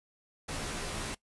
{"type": "noise with comb filter", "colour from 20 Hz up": "pink", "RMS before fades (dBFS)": -37, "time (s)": [0.48, 1.15], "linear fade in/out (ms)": 10, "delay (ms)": 16, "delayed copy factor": -0.95, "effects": ["noise-tail reverb RT60 0.1 s tail -20 dB re dry", "resampled to 24000 Hz"]}